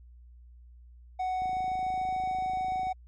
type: tone with pitch glide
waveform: triangle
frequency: 743 to 747.3 Hz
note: F#5 to F#5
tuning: +7 to +17 cents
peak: -26 dBFS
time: 1.19-2.93 s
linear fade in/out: 10 ms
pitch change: +10 cents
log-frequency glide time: 1.35-2.17 s
type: click train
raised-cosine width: 3 ms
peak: -34 dBFS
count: 40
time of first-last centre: 1.42-2.87 s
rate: 26.9 Hz
effects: added 60 Hz sine -49 dBFS peak until 3.07 s + MP3 32 kbps